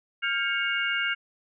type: tone cluster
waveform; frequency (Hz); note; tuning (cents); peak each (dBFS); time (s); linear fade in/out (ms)
sine; 1400 / 1607 / 2207 / 2813; F6 / G6 / C#7 / F7; +4 / +43 / -8 / +12; -30; 0.22-1.15; 20
effects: none